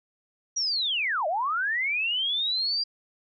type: linear two-way sweep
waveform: sine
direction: down then up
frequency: 5820 to 587.3 to 4815 Hz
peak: -24 dBFS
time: 0.56-2.84 s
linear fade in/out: 10 ms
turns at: 1.27 s
effects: none